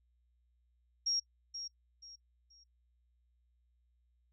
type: tone with echo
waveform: sine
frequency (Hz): 5588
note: F8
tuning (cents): 0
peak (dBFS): -30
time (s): 1.06-1.2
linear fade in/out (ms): 10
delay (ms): 480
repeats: 3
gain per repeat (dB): -10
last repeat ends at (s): 2.64
effects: noise-tail reverb RT60 0.1 s tail -25 dB re dry + added 60 Hz sine -70 dBFS peak until 4.32 s